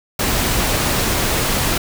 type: noise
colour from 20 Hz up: pink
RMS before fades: -18 dBFS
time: 0.19-1.78 s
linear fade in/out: 5 ms
effects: none